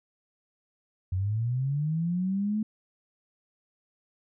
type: linear sweep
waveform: sine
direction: up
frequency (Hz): 89.1 to 218.6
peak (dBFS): -25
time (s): 1.12-2.63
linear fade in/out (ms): 5
effects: none